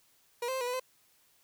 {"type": "tone with pitch steps", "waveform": "30% pulse", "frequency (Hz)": [479.2, 522, 525, 486.3, 496.6, 514], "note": ["A#4", "C5", "C5", "B4", "B4", "C5"], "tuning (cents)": [48, -4, 6, -27, 9, -31], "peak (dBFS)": -29, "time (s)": [0.42, 0.798], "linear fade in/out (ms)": 5, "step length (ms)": 63, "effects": ["white hiss -67 dBFS RMS until 1.43 s"]}